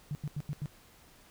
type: tone bursts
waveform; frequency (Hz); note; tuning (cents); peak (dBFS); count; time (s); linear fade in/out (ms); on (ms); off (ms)
sine; 146.83; D3; 0; -32; 5; 0.11-0.658; 0; 40; 87
effects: pink hiss -59 dBFS RMS until 1.3 s